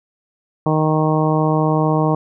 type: harmonic tone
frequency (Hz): 155.56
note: D#3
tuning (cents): 0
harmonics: 1 / 2 / 3 / 4 / 5 / 6 / 7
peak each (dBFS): -17 / -20 / -22 / -23 / -24 / -25 / -25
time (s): 0.66-2.15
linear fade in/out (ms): 2
effects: none